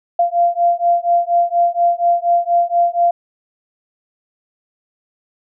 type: beating tone pair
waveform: sine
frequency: 690 / 694.2 Hz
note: F5 / F5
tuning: -21 / -11 cents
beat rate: 4.2 Hz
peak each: -15 dBFS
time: 0.19-3.11 s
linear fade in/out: 5 ms
effects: none